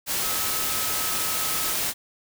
sine tone in noise, 1284 Hz, E6, 46 cents flat, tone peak -36 dBFS, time 0.2-1.74 s, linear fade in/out 50 ms, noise white, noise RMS -26 dBFS, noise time 0.06-1.94 s, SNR -13 dB, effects none

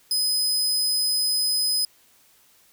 sawtooth tone, 5030 Hz, D#8, 18 cents sharp, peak -18 dBFS, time 0.11-1.85 s, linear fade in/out 2 ms, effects white hiss -58 dBFS RMS until 2.72 s

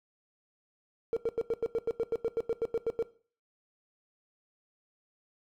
triangle tone bursts, 458.7 Hz, A#4, 28 cents flat, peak -22 dBFS, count 16, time 1.13-3.025 s, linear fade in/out 0 ms, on 35 ms, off 89 ms, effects noise-tail reverb RT60 0.4 s tail -19 dB re dry + tanh soft clip ceiling -23 dBFS

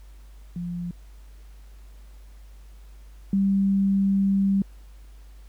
sine tone pair in turn, 174.61 / 195.99 Hz, F3 / G3, 0 / 0 cents, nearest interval major second, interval 200 cents, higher second, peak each -28 / -18 dBFS, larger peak second, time 0.56-0.91 / 3.33-4.62 s, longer second, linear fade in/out 2 ms, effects added 50 Hz sine -43 dBFS peak until 5.48 s + pink hiss -60 dBFS RMS until 5.48 s

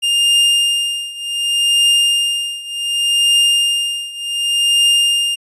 45% pulse tone with tremolo, 2811 Hz, F7, 11 cents sharp, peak -9 dBFS, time 0.02-5.36 s, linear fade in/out 20 ms, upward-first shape triangle, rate 0.67 Hz, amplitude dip 90%, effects resampled to 24000 Hz

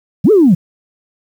sine linear two-way sweep, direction up then down, 123.47 to 450.9 to 153.4 Hz, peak -4 dBFS, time 0.24-0.55 s, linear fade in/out 10 ms, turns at 0.31 s, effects tanh soft clip ceiling 0 dBFS + 7-bit

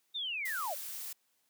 sine linear sweep, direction down, 3729 to 516 Hz, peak -34 dBFS, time 0.14-0.75 s, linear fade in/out 20 ms
blue noise, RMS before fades -42 dBFS, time 0.45-1.13 s, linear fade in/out 5 ms
effects white hiss -75 dBFS RMS until 1.49 s + high-pass 150 Hz 12 dB/octave

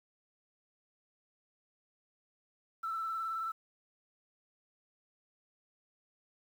sine tone with vibrato, 1327 Hz, E6, 11 cents sharp, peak -33 dBFS, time 2.83-3.52 s, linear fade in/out 10 ms, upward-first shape triangle, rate 19 Hz, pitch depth 37 cents each way, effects tanh soft clip ceiling -29 dBFS + 10-bit

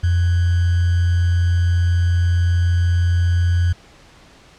sine tone with sample-and-hold, 87.31 Hz, F2, in tune, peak -13 dBFS, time 0.03-3.73 s, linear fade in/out 10 ms, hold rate 1575 Hz, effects pink hiss -47 dBFS RMS until 4.58 s + low-pass 6000 Hz 12 dB/octave

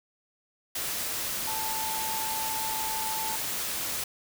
sine tone in noise, 881 Hz, A5, 2 cents sharp, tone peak -33 dBFS, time 1.47-3.36 s, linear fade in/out 5 ms, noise white, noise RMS -32 dBFS, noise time 0.75-4.04 s, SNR -4 dB, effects none

